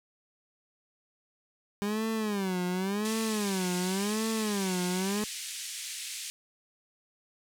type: tone with vibrato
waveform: 30% pulse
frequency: 200 Hz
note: G3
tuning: 35 cents sharp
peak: -26 dBFS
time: 1.82-5.24 s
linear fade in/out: 0 ms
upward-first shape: sine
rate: 0.91 Hz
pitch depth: 190 cents each way
type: band-pass noise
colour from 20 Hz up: white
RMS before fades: -39 dBFS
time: 3.05-6.3 s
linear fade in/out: 0 ms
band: 2100 to 9600 Hz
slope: 24 dB/octave
effects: none